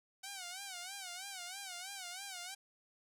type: tone with vibrato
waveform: 5% pulse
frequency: 750 Hz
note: F#5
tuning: 23 cents sharp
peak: -32 dBFS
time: 0.23-2.55 s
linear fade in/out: 10 ms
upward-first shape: sine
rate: 3.1 Hz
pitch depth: 120 cents each way
effects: none